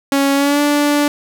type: tone with pitch glide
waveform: sawtooth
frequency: 277.2 to 291.5 Hz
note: C#4 to D4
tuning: 0 to -13 cents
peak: -8 dBFS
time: 0.12-1.08 s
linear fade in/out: 2 ms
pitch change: +87 cents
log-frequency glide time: 0.34-0.61 s
effects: none